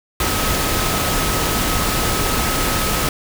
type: tone in noise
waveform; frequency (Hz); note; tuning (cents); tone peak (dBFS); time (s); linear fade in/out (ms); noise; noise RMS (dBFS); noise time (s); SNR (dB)
sine; 1278; D#6; +46; -27; 0.2-3.09; 2; pink; -19; 0.2-3.09; -11
effects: none